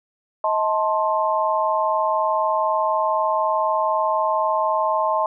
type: chord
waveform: sine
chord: A diminished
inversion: second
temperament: just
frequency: 633.6 / 880 / 1056 Hz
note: Eb5 / A5 / C6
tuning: +31 / 0 / +16 cents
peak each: -22 dBFS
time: 0.44-5.26 s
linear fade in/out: 2 ms
effects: none